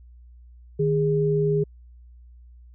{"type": "tone pair together", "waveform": "sine", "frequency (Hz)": [153.87, 410.5], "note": ["D#3", "G#4"], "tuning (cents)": [-19, -20], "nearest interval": "octave + perfect fourth", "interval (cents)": 1699, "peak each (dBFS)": [-22, -21], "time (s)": [0.79, 1.64], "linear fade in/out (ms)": 10, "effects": ["added 60 Hz sine -45 dBFS peak until 2.74 s"]}